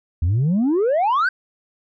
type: exponential sweep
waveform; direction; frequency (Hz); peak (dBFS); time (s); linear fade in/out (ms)
sine; up; 77.3 to 1587; -13; 0.22-1.29; 5
effects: tanh soft clip ceiling -14 dBFS